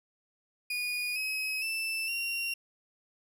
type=tone with pitch steps; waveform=35% pulse; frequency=2456 / 2551 / 2651 / 2754 Hz; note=D#7 / D#7 / E7 / F7; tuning=-23 / +43 / +9 / -25 cents; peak=-29 dBFS; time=0.7-2.54 s; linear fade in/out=5 ms; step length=460 ms; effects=none